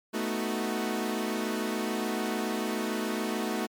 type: chord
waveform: sawtooth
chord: B dominant seventh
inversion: third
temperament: equal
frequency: 220 / 246.9 / 311.1 / 370 Hz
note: A3 / B3 / D#4 / F#4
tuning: 0 / 0 / 0 / 0 cents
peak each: -28 / -32 / -32 / -31 dBFS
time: 0.13-3.67 s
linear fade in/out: 20 ms
effects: MP3 96 kbps